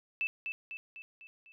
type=tone with echo; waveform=sine; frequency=2637 Hz; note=E7; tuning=in tune; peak=-29 dBFS; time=0.21-0.27 s; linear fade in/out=0 ms; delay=250 ms; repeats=5; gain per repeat=-5 dB; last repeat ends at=1.52 s; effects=none